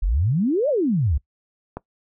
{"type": "exponential two-way sweep", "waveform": "sine", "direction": "up then down", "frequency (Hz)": [38.89, 629, 61.7], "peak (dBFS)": -17, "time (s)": [0.02, 1.18], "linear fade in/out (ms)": 10, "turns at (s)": 0.69}
{"type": "click", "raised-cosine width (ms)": 1, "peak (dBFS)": -16, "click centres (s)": 1.77}
{"effects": ["noise-tail reverb RT60 0.1 s tail -21 dB re dry"]}